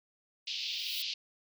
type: noise with exponential growth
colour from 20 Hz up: violet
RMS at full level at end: -38 dBFS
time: 0.46-1.02 s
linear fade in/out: 2 ms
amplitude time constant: 120 ms
type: band-pass noise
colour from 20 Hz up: pink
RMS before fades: -37 dBFS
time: 0.47-1.14 s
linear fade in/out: 5 ms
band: 2700 to 5100 Hz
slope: 48 dB/octave
effects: none